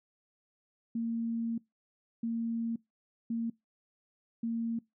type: tone bursts at uneven times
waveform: sine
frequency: 230 Hz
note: A#3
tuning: 23 cents flat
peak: -30 dBFS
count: 4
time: 0.95-1.58 / 2.23-2.76 / 3.3-3.5 / 4.43-4.79 s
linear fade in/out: 5 ms
effects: noise-tail reverb RT60 0.2 s tail -24 dB re dry